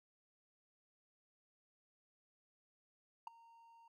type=tone with ADSR envelope; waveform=triangle; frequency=923 Hz; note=A#5; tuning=17 cents flat; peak=-37 dBFS; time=3.27-3.88 s; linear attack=3 ms; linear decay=9 ms; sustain=-22 dB; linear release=4 ms; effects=none